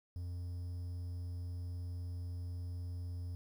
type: tone with quantisation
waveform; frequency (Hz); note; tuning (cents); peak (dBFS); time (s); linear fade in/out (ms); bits
triangle; 88.1; F2; +16; -37; 0.16-3.35; 0; 11
effects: none